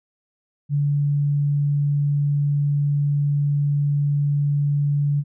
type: tone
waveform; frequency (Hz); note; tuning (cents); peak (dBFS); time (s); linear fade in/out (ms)
sine; 144.2; D3; -31; -17; 0.69-5.24; 50
effects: none